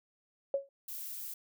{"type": "tone with exponential decay", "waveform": "sine", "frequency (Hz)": 553, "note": "C#5", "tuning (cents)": -4, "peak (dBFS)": -24, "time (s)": [0.54, 0.69], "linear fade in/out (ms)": 2, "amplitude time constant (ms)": 31}
{"type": "noise", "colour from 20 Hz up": "violet", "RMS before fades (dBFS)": -42, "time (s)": [0.88, 1.34], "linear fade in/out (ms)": 5}
{"effects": []}